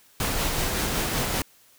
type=noise with tremolo; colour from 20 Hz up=pink; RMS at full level=-25 dBFS; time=0.2-1.42 s; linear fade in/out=2 ms; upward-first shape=sine; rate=5.3 Hz; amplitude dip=25%; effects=white hiss -57 dBFS RMS until 1.78 s